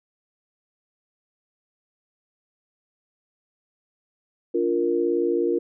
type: chord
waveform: sine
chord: Bb major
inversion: first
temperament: equal with one note detuned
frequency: 290.3 / 349.2 / 466.2 Hz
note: D4 / F4 / Bb4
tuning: -20 / 0 / 0 cents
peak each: -28 / -22 / -24 dBFS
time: 4.54-5.59 s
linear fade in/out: 10 ms
effects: none